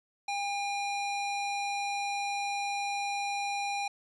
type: tone with band-pass filter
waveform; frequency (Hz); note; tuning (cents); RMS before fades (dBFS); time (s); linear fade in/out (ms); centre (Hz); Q
square; 806; G5; +48; -33; 0.28-3.88; 5; 2700; 0.51
effects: resampled to 22050 Hz